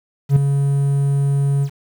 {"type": "tone with ADSR envelope", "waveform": "triangle", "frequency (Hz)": 140, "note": "C#3", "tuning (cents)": 18, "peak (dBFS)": -4, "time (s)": [0.29, 1.7], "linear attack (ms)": 72, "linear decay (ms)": 4, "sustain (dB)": -8, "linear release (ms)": 73, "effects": ["7-bit"]}